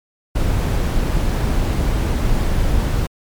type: noise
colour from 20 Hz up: brown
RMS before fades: -17 dBFS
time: 0.35-3.07 s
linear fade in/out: 10 ms
effects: MP3 96 kbps